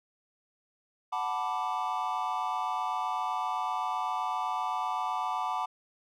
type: chord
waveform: triangle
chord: B minor seventh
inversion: second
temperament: equal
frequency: 740 / 880 / 987.8 / 1174.7 Hz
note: F#5 / A5 / B5 / D6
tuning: 0 / 0 / 0 / 0 cents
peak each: -33 dBFS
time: 1.12-5.66 s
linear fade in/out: 10 ms
effects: none